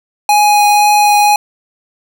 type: tone with vibrato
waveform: square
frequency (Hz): 830.6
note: G#5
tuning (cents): 0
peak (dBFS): -7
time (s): 0.29-1.36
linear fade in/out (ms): 2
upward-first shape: triangle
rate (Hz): 2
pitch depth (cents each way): 9
effects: none